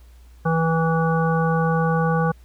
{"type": "harmonic tone", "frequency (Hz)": 163.3, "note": "E3", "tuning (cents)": -16, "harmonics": [1, 3, 5, 7, 9], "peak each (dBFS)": [-19, -24, -26, -27, -29], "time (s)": [0.45, 2.32], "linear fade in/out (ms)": 10, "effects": ["added 60 Hz sine -44 dBFS peak until 2.44 s", "pink hiss -59 dBFS RMS until 2.44 s"]}